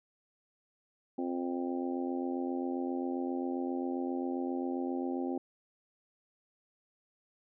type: harmonic tone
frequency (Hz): 87.5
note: F2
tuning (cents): +4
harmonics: 3 / 4 / 5 / 6 / 7 / 8 / 9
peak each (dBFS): -34 / -37 / -49 / -44 / -48 / -54 / -43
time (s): 1.18-5.38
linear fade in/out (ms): 5
effects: none